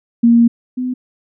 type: tone pair in turn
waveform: sine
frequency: 234.1 / 252.2 Hz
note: A#3 / B3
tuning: +8 / +36 cents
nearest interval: minor second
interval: 128 cents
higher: second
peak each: -6 / -17 dBFS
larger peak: first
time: 0.23-0.48 / 0.77-0.94 s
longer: first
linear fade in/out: 10 ms
effects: none